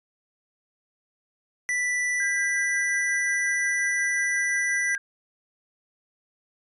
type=tone; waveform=square; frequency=1975.5 Hz; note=B6; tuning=in tune; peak=-24 dBFS; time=1.69-4.95 s; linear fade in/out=0 ms
type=tone with tremolo; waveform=sine; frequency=1609 Hz; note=G6; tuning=45 cents sharp; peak=-27 dBFS; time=2.2-4.98 s; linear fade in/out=2 ms; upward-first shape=sine; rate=5.6 Hz; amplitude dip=45%
effects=resampled to 24000 Hz